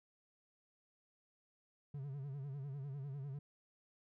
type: tone with vibrato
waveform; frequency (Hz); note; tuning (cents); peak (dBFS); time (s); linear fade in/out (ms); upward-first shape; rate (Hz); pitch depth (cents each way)
triangle; 138.59; C#3; 0; -40; 1.94-3.39; 5; sine; 10; 96
effects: none